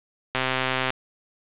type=click train; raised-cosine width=0.3 ms; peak=-7 dBFS; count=73; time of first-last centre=0.35-0.904 s; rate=130 Hz; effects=resampled to 8000 Hz + 8-bit